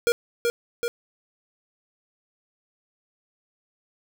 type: tone with echo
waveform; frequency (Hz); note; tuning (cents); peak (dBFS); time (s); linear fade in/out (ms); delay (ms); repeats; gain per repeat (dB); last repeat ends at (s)
square; 472.9; A#4; +25; -18; 0.07-0.12; 0; 380; 2; -3; 0.88
effects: none